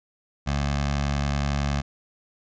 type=tone with notch filter; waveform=15% pulse; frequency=70.9 Hz; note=C#2; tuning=40 cents sharp; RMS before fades=-25 dBFS; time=0.46-1.82 s; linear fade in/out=20 ms; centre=330 Hz; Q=1.1; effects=resampled to 16000 Hz